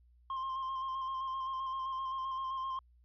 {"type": "tone with vibrato", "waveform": "triangle", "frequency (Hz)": 1058, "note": "C6", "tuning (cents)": 19, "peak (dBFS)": -33, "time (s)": [0.3, 2.79], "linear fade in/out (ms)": 2, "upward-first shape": "square", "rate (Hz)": 7.7, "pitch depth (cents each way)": 20, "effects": ["added 60 Hz sine -61 dBFS peak until 3.04 s", "resampled to 11025 Hz"]}